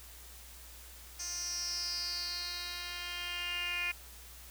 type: tone with band-pass filter sweep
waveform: 10% pulse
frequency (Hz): 351.9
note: F4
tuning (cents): +13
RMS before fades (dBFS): -38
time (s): 1.19-3.92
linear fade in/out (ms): 10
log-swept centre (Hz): 6400 to 2500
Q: 7.3
effects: added 60 Hz sine -53 dBFS peak until 4.5 s + white hiss -53 dBFS RMS until 4.5 s